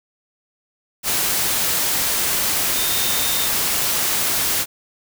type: tone in noise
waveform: sine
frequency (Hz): 3657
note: A#7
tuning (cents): -34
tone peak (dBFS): -27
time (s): 2.73-3.5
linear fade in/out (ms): 50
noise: white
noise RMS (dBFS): -20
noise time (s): 1.03-4.66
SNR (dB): -10
effects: none